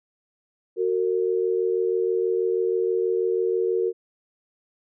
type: tone pair together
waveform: sine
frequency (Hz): 370.5 / 456.7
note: F#4 / A#4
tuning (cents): +2 / -36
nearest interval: major third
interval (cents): 362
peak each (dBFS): -23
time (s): 0.76-3.93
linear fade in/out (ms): 50
effects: none